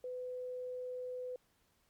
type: tone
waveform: sine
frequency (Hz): 502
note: B4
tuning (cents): +28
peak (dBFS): -39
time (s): 0.04-1.36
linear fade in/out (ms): 2
effects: pink hiss -74 dBFS RMS until 1.89 s + MP3 96 kbps